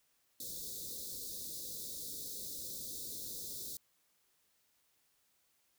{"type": "band-stop noise", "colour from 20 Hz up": "white", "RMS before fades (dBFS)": -44, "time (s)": [0.4, 3.77], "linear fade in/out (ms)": 2, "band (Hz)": [560, 3600], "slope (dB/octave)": 96, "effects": ["white hiss -75 dBFS RMS until 5.78 s"]}